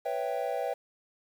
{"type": "chord", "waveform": "triangle", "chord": "C# half-diminished seventh", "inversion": "third", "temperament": "equal", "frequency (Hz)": [493.9, 554.4, 659.3, 784], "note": ["B4", "C#5", "E5", "G5"], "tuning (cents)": [0, 0, 0, 0], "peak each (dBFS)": -33, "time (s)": [0.05, 0.74], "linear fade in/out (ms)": 10, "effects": ["9-bit"]}